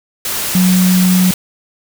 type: tone in noise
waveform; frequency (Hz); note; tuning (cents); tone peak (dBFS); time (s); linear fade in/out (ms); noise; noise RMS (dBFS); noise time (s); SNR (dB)
sine; 183.6; F#3; -13; -8; 0.55-1.31; 2; white; -19; 0.25-1.34; +8
effects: none